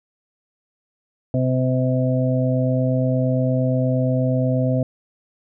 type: harmonic tone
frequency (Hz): 128.5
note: C3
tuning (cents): -31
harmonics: 1 / 2 / 4 / 5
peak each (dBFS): -19 / -22 / -25 / -26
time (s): 1.34-4.83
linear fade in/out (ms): 2
effects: none

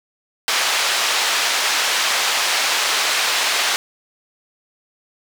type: band-pass noise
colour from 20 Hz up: white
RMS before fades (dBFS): -19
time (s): 0.48-3.76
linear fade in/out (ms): 0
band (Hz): 670 to 4700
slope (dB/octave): 12
effects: none

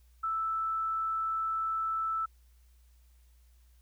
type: tone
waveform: sine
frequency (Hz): 1318.5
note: E6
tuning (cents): 0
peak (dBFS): -29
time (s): 0.23-2.26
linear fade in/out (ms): 10
effects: added 60 Hz sine -58 dBFS peak until 3.81 s + white hiss -72 dBFS RMS until 3.81 s

